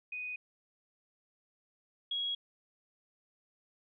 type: tone pair in turn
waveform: sine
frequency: 2489 / 3313 Hz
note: D#7 / G#7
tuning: 0 / -5 cents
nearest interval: perfect fourth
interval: 495 cents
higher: second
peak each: -37 / -32 dBFS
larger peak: second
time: 0.12-0.36 / 2.11-2.35 s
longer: neither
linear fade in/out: 5 ms
effects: none